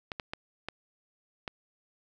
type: clicks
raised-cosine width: 0.3 ms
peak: -19 dBFS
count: 5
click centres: 0.118 / 0.198 / 0.335 / 0.686 / 1.478 s
effects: none